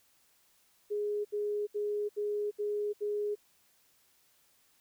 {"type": "tone bursts", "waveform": "sine", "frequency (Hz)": 415.3, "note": "G#4", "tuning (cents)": 0, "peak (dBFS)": -30, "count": 6, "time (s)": [0.9, 3.355], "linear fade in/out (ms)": 20, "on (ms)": 350, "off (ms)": 71, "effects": ["white hiss -68 dBFS RMS until 4.8 s"]}